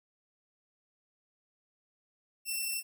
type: tone with amplitude modulation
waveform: 5% pulse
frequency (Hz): 2689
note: E7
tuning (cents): +34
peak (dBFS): -22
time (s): 2.45-2.83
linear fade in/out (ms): 50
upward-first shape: sine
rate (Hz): 32.9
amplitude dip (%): 25
effects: none